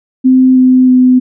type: tone with pitch steps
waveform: sine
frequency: 258.3 / 255.9 / 253.6 Hz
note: C4 / C4 / B3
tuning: -22 / -38 / +46 cents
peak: -3 dBFS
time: 0.24-1.2 s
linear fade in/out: 20 ms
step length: 320 ms
effects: none